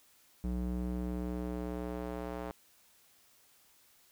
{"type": "tone with band-pass filter sweep", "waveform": "square", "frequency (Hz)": 60.9, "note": "B1", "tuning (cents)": -24, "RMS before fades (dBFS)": -37, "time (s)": [0.44, 2.51], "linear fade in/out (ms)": 0, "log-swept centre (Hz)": [160, 680], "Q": 0.93, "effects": ["white hiss -65 dBFS RMS until 4.11 s"]}